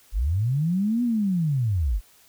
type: linear two-way sweep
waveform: sine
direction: up then down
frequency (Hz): 39.81 to 246.9 to 39.81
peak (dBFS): -20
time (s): 0.12-2.01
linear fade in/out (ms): 50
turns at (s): 1.03
effects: white hiss -56 dBFS RMS until 2.28 s